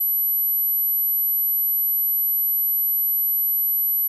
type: tone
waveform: sine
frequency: 11810 Hz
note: F#9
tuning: 4 cents flat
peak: -18 dBFS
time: 0-4.08 s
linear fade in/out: 10 ms
effects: none